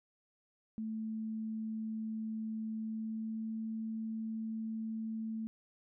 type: tone with pitch glide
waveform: sine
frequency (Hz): 220 to 221.8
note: A3 to A3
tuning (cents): 0 to +14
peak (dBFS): -36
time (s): 0.78-5.47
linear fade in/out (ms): 0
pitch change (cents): +14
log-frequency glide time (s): 2.78-3.59
effects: none